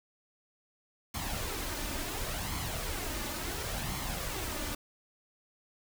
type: noise with flanger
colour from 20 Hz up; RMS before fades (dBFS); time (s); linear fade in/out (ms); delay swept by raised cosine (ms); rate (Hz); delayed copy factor
pink; -36; 1.14-4.75; 5; 0.93 to 3.43; 0.71; +0.5
effects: none